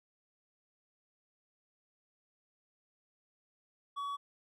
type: tone with hard clipping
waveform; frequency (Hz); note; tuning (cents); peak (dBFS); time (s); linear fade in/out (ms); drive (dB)
sine; 1130; C#6; +33; -37; 3.96-4.17; 20; 5
effects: none